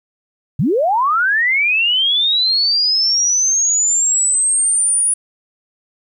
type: linear sweep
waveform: sine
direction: up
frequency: 110 to 9790 Hz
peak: -12 dBFS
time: 0.59-5.14 s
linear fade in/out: 5 ms
effects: 9-bit